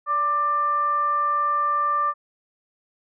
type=tone with frequency modulation; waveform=sine; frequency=1183 Hz; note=D6; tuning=12 cents sharp; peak=-19 dBFS; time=0.06-2.14 s; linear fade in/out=50 ms; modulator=606 Hz; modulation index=0.3; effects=none